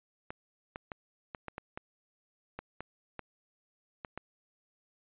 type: clicks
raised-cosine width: 0.5 ms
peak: -24 dBFS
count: 12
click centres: 0.305 / 0.759 / 0.918 / 1.348 / 1.483 / 1.581 / 1.775 / 2.59 / 2.806 / 3.193 / 4.048 / 4.176 s
effects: resampled to 8000 Hz